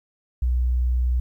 sine tone, 61.74 Hz, B1, in tune, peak -18 dBFS, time 0.42-1.2 s, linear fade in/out 5 ms, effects 10-bit

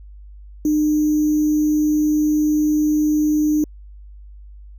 sine tone with sample-and-hold, 303.1 Hz, D#4, 45 cents flat, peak -14 dBFS, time 0.65-3.64 s, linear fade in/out 2 ms, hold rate 6300 Hz, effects added 50 Hz sine -37 dBFS peak until 4.78 s

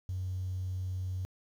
triangle tone, 92.5 Hz, F#2, in tune, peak -29 dBFS, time 0.09-1.25 s, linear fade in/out 0 ms, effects tanh soft clip ceiling -30 dBFS + 10-bit

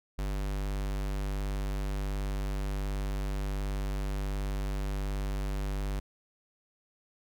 square tone, 49.32 Hz, G1, 11 cents sharp, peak -31 dBFS, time 0.18-6 s, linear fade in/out 10 ms, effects none

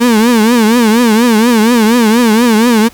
35% pulse tone with vibrato, 228.8 Hz, A#3, 32 cents flat, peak -4 dBFS, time 0-2.89 s, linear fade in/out 20 ms, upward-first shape triangle, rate 4.2 Hz, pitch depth 160 cents each way, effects pink hiss -39 dBFS RMS until 2.93 s

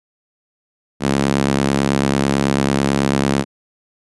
sawtooth tone with high-pass filter, 69.1 Hz, C#2, 5 cents flat, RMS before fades -17 dBFS, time 1-3.45 s, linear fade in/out 50 ms, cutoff 200 Hz, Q 1.4, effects resampled to 24000 Hz

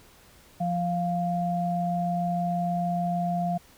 sine tone pair together, 174.7 / 698.8 Hz, F3 / F5, +1 / +1 cents, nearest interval 2 octaves, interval 2400 cents, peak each -27 dBFS, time 0.6-3.58 s, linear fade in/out 10 ms, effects pink hiss -55 dBFS RMS until 3.77 s

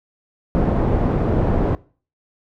pink low-pass noise, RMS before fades -18 dBFS, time 0.55-1.75 s, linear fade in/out 0 ms, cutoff 630 Hz, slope 12 dB/octave, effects noise-tail reverb RT60 0.4 s tail -21 dB re dry

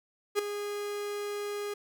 45% pulse tone with ADSR envelope, 411.2 Hz, G#4, 17 cents flat, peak -22 dBFS, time 0.35-1.74 s, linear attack 39 ms, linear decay 6 ms, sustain -11 dB, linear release 6 ms, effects none

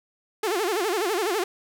sawtooth tone with vibrato, 392 Hz, G4, in tune, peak -19 dBFS, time 0.43-1.44 s, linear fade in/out 5 ms, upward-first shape sine, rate 12 Hz, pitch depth 230 cents each way, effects none

